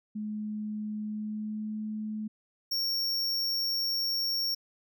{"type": "tone with pitch glide", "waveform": "sine", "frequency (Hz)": [212.4, 214.9], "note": ["G#3", "A3"], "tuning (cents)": [39, -41], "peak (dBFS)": -32, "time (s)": [0.15, 2.28], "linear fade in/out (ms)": 10, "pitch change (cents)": 20, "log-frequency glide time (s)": [1.04, 1.79]}
{"type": "tone", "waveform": "square", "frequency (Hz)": 5510, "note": "F8", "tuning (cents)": -24, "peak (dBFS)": -28, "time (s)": [2.71, 4.55], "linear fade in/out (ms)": 10}
{"effects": []}